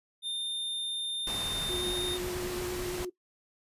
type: tone with pitch glide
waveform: square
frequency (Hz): 3619 to 3657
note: A7 to A#7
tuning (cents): +48 to -34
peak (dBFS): -32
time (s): 0.22-2.19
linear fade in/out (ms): 50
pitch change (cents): +18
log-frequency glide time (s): 1.76-1.87
type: noise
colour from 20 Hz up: pink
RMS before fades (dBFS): -38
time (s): 1.27-3.05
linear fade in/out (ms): 2
type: tone with vibrato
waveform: sine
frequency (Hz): 360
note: F#4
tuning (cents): -47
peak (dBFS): -33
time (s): 1.69-3.1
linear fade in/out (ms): 10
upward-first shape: triangle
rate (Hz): 9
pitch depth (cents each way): 26
effects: noise-tail reverb RT60 0.1 s tail -17 dB re dry + resampled to 32000 Hz